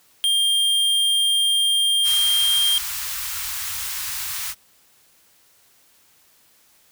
square tone, 3200 Hz, G7, 35 cents sharp, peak -17 dBFS, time 0.24-2.78 s, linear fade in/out 0 ms
white band-stop noise, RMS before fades -28 dBFS, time 2.03-4.55 s, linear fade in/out 50 ms, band 110 to 1000 Hz, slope 24 dB/octave
effects white hiss -57 dBFS RMS until 6.91 s

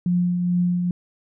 sine tone with tremolo, 177.2 Hz, F3, 25 cents sharp, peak -16 dBFS, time 0.06-0.91 s, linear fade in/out 2 ms, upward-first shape triangle, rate 2.3 Hz, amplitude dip 40%, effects none

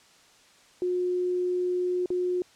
sine tone with dropouts, 360.3 Hz, F#4, 46 cents flat, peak -24 dBFS, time 0.82-2.42 s, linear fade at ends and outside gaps 1 ms, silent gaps 2.059-2.103 s, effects white hiss -57 dBFS RMS until 2.55 s + low-pass 7000 Hz 12 dB/octave

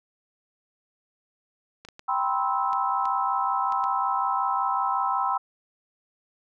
clicks, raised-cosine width 0.2 ms, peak -25 dBFS, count 7, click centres 1.85 / 1.887 / 1.994 / 2.731 / 3.055 / 3.723 / 3.84 s
sine chord, C major seventh, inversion second, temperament just, 784.9 / 981.1 / 1046.5 / 1308.1 Hz, G5 / B5 / C6 / E6, +2 / -12 / 0 / -14 cents, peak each -28 dBFS, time 2.08-5.38 s, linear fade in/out 10 ms
effects none

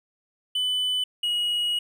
triangle tone pair in turn, 3000 / 2901 Hz, F#7 / F#7, +23 / -35 cents, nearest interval minor second, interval 58 cents, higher first, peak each -21 dBFS, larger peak neither, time 0.55-1.04 / 1.23-1.79 s, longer second, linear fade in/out 5 ms, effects none

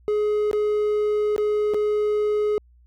triangle tone with dropouts, 420.6 Hz, G#4, 22 cents sharp, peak -17 dBFS, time 0.08-2.58 s, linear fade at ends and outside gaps 0 ms, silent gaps 0.513-0.531 / 1.363-1.38 / 1.737-1.744 s, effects added 60 Hz sine -51 dBFS peak until 2.86 s

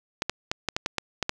clicks, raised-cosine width 0.2 ms, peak -8 dBFS, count 9, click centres 0.221 / 0.296 / 0.515 / 0.687 / 0.765 / 0.861 / 0.983 / 1.227 / 1.294 s, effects none

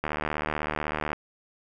click train, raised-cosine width 0.5 ms, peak -13 dBFS, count 84, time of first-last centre 0.04-1.131 s, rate 76.1 Hz, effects none

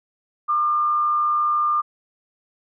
sine tone with frequency modulation, 1200 Hz, D6, 37 cents sharp, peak -17 dBFS, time 0.48-1.82 s, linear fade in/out 20 ms, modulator 94 Hz, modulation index 0.33, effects none

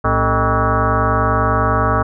sine tone with frequency modulation, 620 Hz, D#5, 6 cents flat, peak -12 dBFS, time 0.04-2.03 s, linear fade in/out 10 ms, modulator 170 Hz, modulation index 4.6, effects none

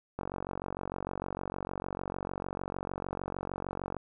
click train, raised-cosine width 1 ms, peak -21 dBFS, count 177, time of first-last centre 0.19-3.967 s, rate 46.6 Hz, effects none

